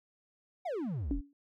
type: exponential sweep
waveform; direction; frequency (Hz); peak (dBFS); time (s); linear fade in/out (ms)
triangle; down; 785 to 33.47; -31; 0.65-1.21; 10
type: tone with exponential decay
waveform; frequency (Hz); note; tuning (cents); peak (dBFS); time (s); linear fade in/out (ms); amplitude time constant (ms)
sine; 283.5; C#4; +39; -27; 1.11-1.33; 1; 46
effects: none